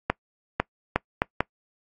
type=accelerating click train; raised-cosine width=0.5 ms; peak=-5 dBFS; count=5; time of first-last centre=0.1-1.406 s; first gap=500 ms; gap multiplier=0.72; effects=noise-tail reverb RT60 0.1 s tail -24 dB re dry + AAC 48 kbps